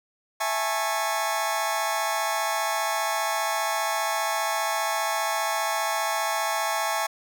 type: chord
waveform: sawtooth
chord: A major seventh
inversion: second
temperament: just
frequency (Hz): 660 / 825 / 880 / 1100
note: E5 / G#5 / A5 / C#6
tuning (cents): +2 / -12 / 0 / -14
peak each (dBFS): -26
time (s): 0.4-7.07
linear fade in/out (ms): 10
effects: none